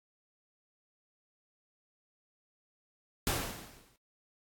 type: noise with exponential decay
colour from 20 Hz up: pink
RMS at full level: -29 dBFS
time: 3.27-3.96 s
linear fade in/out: 0 ms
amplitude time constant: 150 ms
effects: AAC 64 kbps